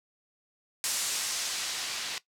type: noise with low-pass filter sweep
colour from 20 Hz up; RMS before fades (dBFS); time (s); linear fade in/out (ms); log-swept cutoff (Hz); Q
blue; -33; 0.84-2.18; 0; 8300 to 4000; 0.86
effects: noise-tail reverb RT60 0.1 s tail -17 dB re dry